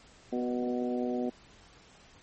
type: harmonic tone with a mistuned harmonic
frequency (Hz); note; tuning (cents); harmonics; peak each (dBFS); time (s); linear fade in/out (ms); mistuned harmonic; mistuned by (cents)
123.47; B2; 0; 2 / 3 / 4 / 5 / 6; -31 / -35 / -37 / -39 / -41; 0.32-1.3; 10; 4; -15
effects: pink hiss -57 dBFS RMS until 2.22 s + MP3 32 kbps